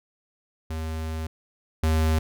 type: tone pair in turn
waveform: square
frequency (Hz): 79.7 / 79.28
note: D#2 / D#2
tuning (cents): +42 / +33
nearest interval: unison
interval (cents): 9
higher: first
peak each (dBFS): -29 / -20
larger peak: second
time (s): 0.7-1.27 / 1.83-2.19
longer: first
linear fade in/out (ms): 5
effects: none